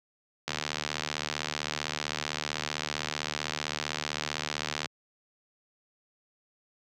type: click train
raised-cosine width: 0.2 ms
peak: -12 dBFS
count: 332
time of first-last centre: 0.48-4.858 s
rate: 75.6 Hz
effects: high-pass 100 Hz 12 dB/octave